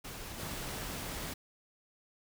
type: noise with level steps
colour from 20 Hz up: pink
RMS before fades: -44 / -40 dBFS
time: 0.04-1.34 s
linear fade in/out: 10 ms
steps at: 0.38 s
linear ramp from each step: 20 ms
effects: none